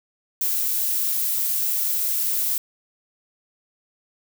violet noise, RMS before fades -23 dBFS, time 0.41-2.58 s, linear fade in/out 2 ms, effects none

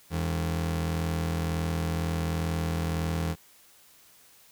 40% pulse ring-modulated tone, 123.47 Hz, B2, in tune, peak -23 dBFS, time 0.1-3.36 s, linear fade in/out 50 ms, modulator 40.7 Hz, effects white hiss -57 dBFS RMS until 4.51 s

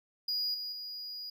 triangle tone with level steps, 4894 Hz, D#8, 29 cents flat, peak -29 / -35 / -38 dBFS, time 0.28-1.3 s, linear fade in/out 5 ms, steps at 0.54 / 0.72 s, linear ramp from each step 5 ms, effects none

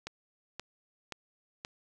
click train, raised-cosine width 0.2 ms, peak -21 dBFS, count 4, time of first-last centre 0.07-1.649 s, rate 1.9 Hz, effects none

